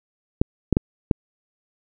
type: clicks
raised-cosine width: 3 ms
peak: -3 dBFS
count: 4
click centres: 0.415 / 0.727 / 0.769 / 1.112 s
effects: none